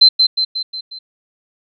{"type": "tone with echo", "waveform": "sine", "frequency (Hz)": 4091, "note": "C8", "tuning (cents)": -40, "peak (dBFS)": -3, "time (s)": [0.01, 0.09], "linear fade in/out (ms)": 10, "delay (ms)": 180, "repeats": 5, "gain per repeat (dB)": -5, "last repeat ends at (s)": 0.99, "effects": []}